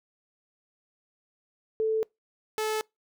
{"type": "tone pair in turn", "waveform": ["sine", "sawtooth"], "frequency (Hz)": [440, 433.4], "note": ["A4", "A4"], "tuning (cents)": [0, -26], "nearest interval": "unison", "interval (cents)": 26, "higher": "first", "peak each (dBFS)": -23, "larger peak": "neither", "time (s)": [[1.8, 2.03], [2.58, 2.81]], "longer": "neither", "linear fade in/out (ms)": 0, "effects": ["noise-tail reverb RT60 0.2 s tail -26 dB re dry"]}